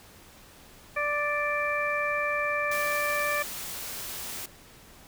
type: harmonic tone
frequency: 587.3 Hz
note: D5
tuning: in tune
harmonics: 1 / 2 / 3 / 4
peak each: -31 / -31 / -31 / -31 dBFS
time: 0.96-3.43 s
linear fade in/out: 10 ms
type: noise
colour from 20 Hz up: white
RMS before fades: -37 dBFS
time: 2.71-4.46 s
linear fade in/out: 5 ms
effects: pink hiss -52 dBFS RMS until 5.07 s